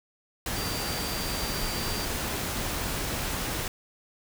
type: tone in noise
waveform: sine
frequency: 4699 Hz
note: D8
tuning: in tune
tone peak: -37 dBFS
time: 0.56-2.05 s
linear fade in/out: 2 ms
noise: pink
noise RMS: -31 dBFS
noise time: 0.46-3.68 s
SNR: -9 dB
effects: none